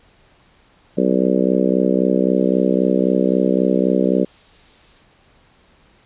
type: harmonic tone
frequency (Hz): 63.8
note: C2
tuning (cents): -43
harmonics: 3 / 4 / 5 / 6 / 7 / 8 / 9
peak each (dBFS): -19 / -20 / -21 / -22 / -22 / -23 / -24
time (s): 0.97-4.25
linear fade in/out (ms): 10
type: noise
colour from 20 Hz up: violet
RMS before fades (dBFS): -39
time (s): 2.31-5.05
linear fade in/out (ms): 50
effects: pink hiss -54 dBFS RMS until 6.05 s + resampled to 8000 Hz